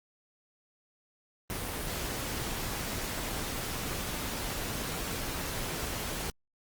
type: noise with amplitude modulation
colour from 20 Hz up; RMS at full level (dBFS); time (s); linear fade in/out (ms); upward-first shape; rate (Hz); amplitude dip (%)
pink; -33; 1.5-6.3; 0; sine; 299; 50
effects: Opus 32 kbps